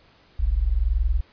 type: tone pair together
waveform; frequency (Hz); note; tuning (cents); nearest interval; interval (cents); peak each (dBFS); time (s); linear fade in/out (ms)
sine; 40.89 / 61.74; E1 / B1; -13 / 0; perfect fifth; 713; -21; 0.39-1.21; 10
effects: pink hiss -56 dBFS RMS until 1.32 s + resampled to 11025 Hz